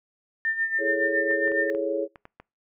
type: tone with tremolo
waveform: sine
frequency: 1801 Hz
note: A6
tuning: 40 cents sharp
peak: -21 dBFS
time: 0.45-1.7 s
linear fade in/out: 0 ms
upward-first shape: sine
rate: 7.2 Hz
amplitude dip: 70%
type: chord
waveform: sine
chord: A major seventh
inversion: second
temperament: equal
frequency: 329.6 / 415.3 / 440 / 554.4 Hz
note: E4 / G#4 / A4 / C#5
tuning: 0 / 0 / 0 / 0 cents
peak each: -31 / -29 / -33 / -27 dBFS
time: 0.78-2.08 s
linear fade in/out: 50 ms
type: clicks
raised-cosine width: 0.5 ms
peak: -28 dBFS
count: 7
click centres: 1.311 / 1.477 / 1.518 / 1.749 / 2.158 / 2.254 / 2.4 s
effects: noise-tail reverb RT60 0.3 s tail -26 dB re dry